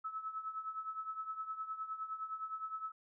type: tone with tremolo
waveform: sine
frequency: 1300 Hz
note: E6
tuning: 24 cents flat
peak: -36 dBFS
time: 0.04-2.92 s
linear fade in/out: 10 ms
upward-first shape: triangle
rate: 9.7 Hz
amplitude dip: 80%
effects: none